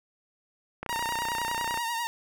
click train, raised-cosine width 0.5 ms, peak -19 dBFS, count 30, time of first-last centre 0.83-1.775 s, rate 30.7 Hz
sawtooth tone with vibrato, 932.3 Hz, A#5, in tune, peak -25 dBFS, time 0.89-2.07 s, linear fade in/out 0 ms, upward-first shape triangle, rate 10 Hz, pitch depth 60 cents each way
effects none

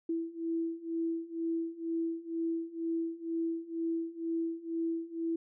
sine beating tone pair, 329.4 / 331.5 Hz, E4 / E4, -1 / +10 cents, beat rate 2.1 Hz, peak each -36 / -34 dBFS, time 0.09-5.36 s, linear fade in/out 5 ms, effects none

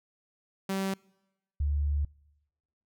sawtooth / sine tone pair in turn, 193.1 / 72.56 Hz, G3 / D2, -26 / -20 cents, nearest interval octave + perfect fourth, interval 1694 cents, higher first, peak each -25 dBFS, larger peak neither, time 0.69-0.94 / 1.6-2.05 s, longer second, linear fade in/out 5 ms, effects noise-tail reverb RT60 1.0 s tail -26 dB re dry

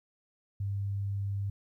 sine tone, 99.6 Hz, G2, 28 cents sharp, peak -30 dBFS, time 0.6-1.5 s, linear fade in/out 5 ms, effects 12-bit

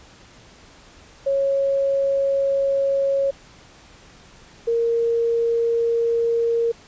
sine tone pair in turn, 550 / 464.3 Hz, C#5 / A#4, -14 / -7 cents, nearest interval minor third, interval 293 cents, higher first, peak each -17 dBFS, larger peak neither, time 1.26-3.31 / 4.67-6.72 s, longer neither, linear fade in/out 10 ms, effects pink hiss -48 dBFS RMS until 6.87 s + resampled to 16000 Hz

